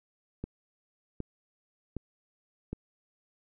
click train, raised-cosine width 3 ms, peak -22 dBFS, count 4, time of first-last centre 0.44-2.73 s, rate 1.31 Hz, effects none

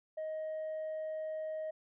sine tone, 627 Hz, D#5, 13 cents sharp, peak -34 dBFS, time 0.17-1.71 s, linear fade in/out 10 ms, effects tanh soft clip ceiling -35 dBFS

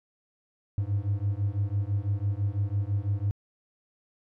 triangle beating tone pair, 98 / 104 Hz, G2 / G#2, 0 / +3 cents, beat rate 6 Hz, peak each -26 dBFS, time 0.78-3.31 s, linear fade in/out 0 ms, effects tanh soft clip ceiling -16 dBFS

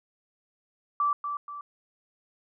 sine tone with echo, 1163 Hz, D6, 17 cents flat, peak -22 dBFS, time 1-1.13 s, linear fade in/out 2 ms, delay 240 ms, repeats 2, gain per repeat -7 dB, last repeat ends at 1.61 s, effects none

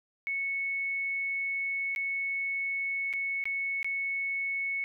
sine tone with dropouts, 2208 Hz, C#7, 7 cents flat, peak -29 dBFS, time 0.27-4.84 s, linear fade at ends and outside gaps 0 ms, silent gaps 1.95-1.961 / 3.129-3.136 / 3.44-3.455 / 3.829-3.845 s, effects none

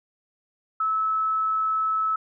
sine tone, 1301 Hz, E6, 23 cents flat, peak -21 dBFS, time 0.8-2.16 s, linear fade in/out 5 ms, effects none

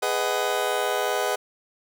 30% pulse chord, G# minor seventh, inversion none, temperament just, 415.3 / 498.4 / 623 / 747.5 Hz, G#4 / B4 / D#5 / F#5, 0 / +16 / +2 / +17 cents, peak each -26 dBFS, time 0.02-1.36 s, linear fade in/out 10 ms, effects none

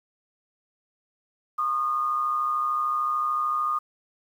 sine tone pair together, 1089.6 / 1223 Hz, C#6 / D#6, -30 / -30 cents, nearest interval major second, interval 200 cents, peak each -33 / -23 dBFS, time 1.58-3.79 s, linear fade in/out 10 ms, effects 9-bit

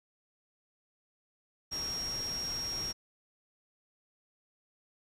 sine tone in noise, 5588 Hz, F8, in tune, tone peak -34 dBFS, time 1.71-2.93 s, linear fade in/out 20 ms, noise pink, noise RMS -44 dBFS, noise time 1.71-2.93 s, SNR +7 dB, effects resampled to 32000 Hz

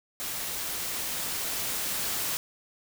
white noise with level ramp, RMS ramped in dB -34 to -30 dBFS, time 0.2-2.37 s, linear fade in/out 0 ms, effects none

